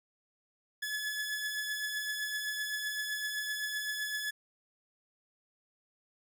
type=beating tone pair; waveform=sawtooth; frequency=1710 / 1717.8 Hz; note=A6 / A6; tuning=-50 / -42 cents; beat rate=7.8 Hz; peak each=-31 / -39 dBFS; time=0.82-4.31 s; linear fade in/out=10 ms; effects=none